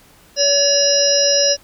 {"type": "harmonic tone", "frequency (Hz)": 568, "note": "C#5", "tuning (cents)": 42, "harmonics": [1, 3, 5, 7, 9, 10], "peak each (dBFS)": [-16, -28, -26, -27, -16, -18], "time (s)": [0.36, 1.57], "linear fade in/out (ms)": 50, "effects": ["pink hiss -49 dBFS RMS until 1.63 s"]}